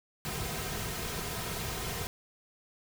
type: noise with comb filter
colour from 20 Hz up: pink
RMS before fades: -36 dBFS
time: 0.25-2.07 s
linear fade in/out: 0 ms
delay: 3.5 ms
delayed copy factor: -0.6
effects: none